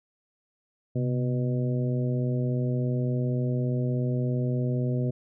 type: harmonic tone with a mistuned harmonic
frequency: 123.47 Hz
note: B2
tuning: in tune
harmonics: 1 / 2 / 3 / 4 / 5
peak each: -25 / -31 / -35 / -37 / -39 dBFS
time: 0.95-5.11 s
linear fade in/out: 10 ms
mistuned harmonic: 1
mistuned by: +85 cents
effects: none

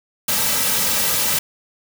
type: noise with comb filter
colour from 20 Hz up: white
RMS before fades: -19 dBFS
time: 0.28-1.39 s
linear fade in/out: 5 ms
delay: 2.8 ms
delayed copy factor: -0.8
effects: none

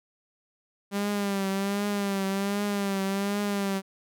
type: tone with vibrato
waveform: sawtooth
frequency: 199.1 Hz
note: G3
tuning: 27 cents sharp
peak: -22 dBFS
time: 0.91-3.82 s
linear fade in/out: 50 ms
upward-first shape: triangle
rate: 1.3 Hz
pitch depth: 59 cents each way
effects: none

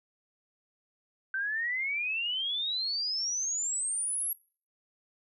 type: exponential sweep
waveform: sine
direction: up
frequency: 1533 to 11500 Hz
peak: -29 dBFS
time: 1.34-4.33 s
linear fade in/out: 2 ms
effects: noise-tail reverb RT60 0.4 s tail -23 dB re dry

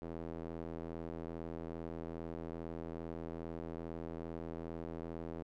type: tone with band-pass filter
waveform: square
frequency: 41.2 Hz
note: E1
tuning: in tune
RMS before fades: -44 dBFS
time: 0.02-5.43 s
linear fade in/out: 0 ms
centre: 400 Hz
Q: 1.1
effects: none

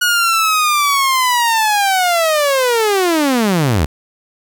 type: linear sweep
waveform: sawtooth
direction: down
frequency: 1458 to 65.41 Hz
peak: -8 dBFS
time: 0.01-3.86 s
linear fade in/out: 10 ms
effects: none

